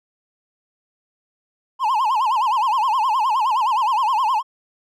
triangle tone with vibrato, 951 Hz, A#5, 34 cents sharp, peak -14 dBFS, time 1.79-4.43 s, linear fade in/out 50 ms, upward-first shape sine, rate 9.6 Hz, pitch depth 220 cents each way, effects none

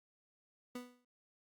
30% pulse tone with exponential decay, 246.9 Hz, B3, in tune, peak -37 dBFS, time 0.75-1.05 s, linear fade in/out 5 ms, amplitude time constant 64 ms, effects noise-tail reverb RT60 0.3 s tail -24 dB re dry + Opus 48 kbps

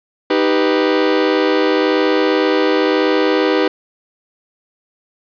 40% pulse chord, Eb augmented, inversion none, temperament equal, 311.1 / 392 / 493.9 Hz, Eb4 / G4 / B4, 0 / 0 / 0 cents, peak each -16 dBFS, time 0.3-3.68 s, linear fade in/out 5 ms, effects resampled to 11025 Hz + 8-bit

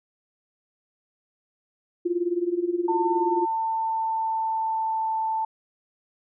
sine tone with tremolo, 349.2 Hz, F4, in tune, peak -19 dBFS, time 2.05-3.46 s, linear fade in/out 10 ms, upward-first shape sine, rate 19 Hz, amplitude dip 80%
sine tone with pitch glide, 898 to 885.1 Hz, A5 to A5, +35 to +10 cents, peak -23 dBFS, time 2.88-5.45 s, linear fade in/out 5 ms, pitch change -25 cents, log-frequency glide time 3.21-5.17 s
effects none

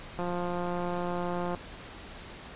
click train, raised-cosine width 1 ms, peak -20 dBFS, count 240, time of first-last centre 0.19-1.548 s, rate 176 Hz, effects pink hiss -45 dBFS RMS until 2.55 s + resampled to 8000 Hz

